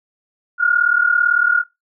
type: tone pair together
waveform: sine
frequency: 1408.1 / 1446 Hz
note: F6 / F#6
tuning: +14 / -40 cents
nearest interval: unison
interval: 46 cents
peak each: -15 dBFS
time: 0.58-1.64 s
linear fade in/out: 50 ms
effects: noise-tail reverb RT60 0.2 s tail -21 dB re dry